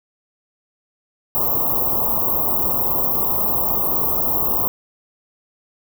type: band-stop noise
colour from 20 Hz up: white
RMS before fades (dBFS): -19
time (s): 1.35-4.68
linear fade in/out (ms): 0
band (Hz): 1200 to 13000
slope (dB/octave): 96
effects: none